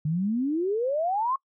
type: exponential sweep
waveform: sine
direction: up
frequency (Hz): 146.83 to 1100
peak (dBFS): -23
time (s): 0.05-1.36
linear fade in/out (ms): 5
effects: noise-tail reverb RT60 0.1 s tail -24 dB re dry